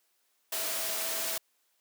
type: tone in noise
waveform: sine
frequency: 653 Hz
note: E5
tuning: 17 cents flat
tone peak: -43 dBFS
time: 0.52-1.38 s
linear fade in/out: 5 ms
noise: white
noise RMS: -33 dBFS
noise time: 0.52-1.38 s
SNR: -13 dB
effects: white hiss -73 dBFS RMS until 1.8 s + high-pass 300 Hz 12 dB/octave